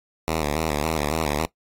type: tone with vibrato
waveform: 5% pulse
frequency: 76.7 Hz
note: D#2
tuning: 24 cents flat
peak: -11 dBFS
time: 0.28-1.46 s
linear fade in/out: 0 ms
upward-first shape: square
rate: 3.6 Hz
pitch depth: 79 cents each way
effects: noise-tail reverb RT60 0.1 s tail -19 dB re dry + AAC 48 kbps